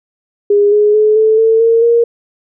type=tone with pitch steps; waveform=sine; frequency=408.9 / 418.2 / 427.7 / 437.5 / 447.5 / 457.7 / 468.1 Hz; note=G#4 / G#4 / A4 / A4 / A4 / A#4 / A#4; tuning=-27 / +12 / -49 / -10 / +29 / -32 / +7 cents; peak=-6 dBFS; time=0.5-2.04 s; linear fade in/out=5 ms; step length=220 ms; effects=none